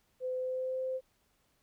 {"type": "tone with pitch glide", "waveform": "sine", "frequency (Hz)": [510, 518.9], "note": ["C5", "C5"], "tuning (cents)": [-44, -14], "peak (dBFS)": -32, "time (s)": [0.2, 1.01], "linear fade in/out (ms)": 50, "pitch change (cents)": 30, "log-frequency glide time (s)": [0.36, 0.8], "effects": ["pink hiss -73 dBFS RMS until 1.62 s"]}